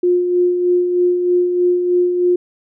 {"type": "tone with tremolo", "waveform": "sine", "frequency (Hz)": 356.2, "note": "F4", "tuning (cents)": 34, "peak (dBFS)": -10, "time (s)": [0.03, 2.36], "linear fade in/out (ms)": 5, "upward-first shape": "sine", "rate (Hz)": 3.2, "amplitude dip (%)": 45, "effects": []}